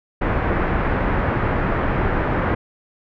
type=low-pass noise; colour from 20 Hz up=pink; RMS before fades=-20 dBFS; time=0.21-2.55 s; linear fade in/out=10 ms; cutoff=1900 Hz; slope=24 dB/octave; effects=none